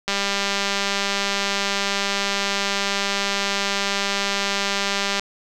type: click train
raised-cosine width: 0.2 ms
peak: -5 dBFS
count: 1019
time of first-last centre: 0.08-5.196 s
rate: 199 Hz
effects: none